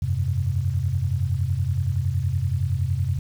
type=chord; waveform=sine; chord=F suspended second; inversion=none; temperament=equal; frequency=87.31 / 98 / 130.81 Hz; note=F2 / G2 / C3; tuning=0 / 0 / 0 cents; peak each=-25 dBFS; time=0.02-3.19 s; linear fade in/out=5 ms; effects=8-bit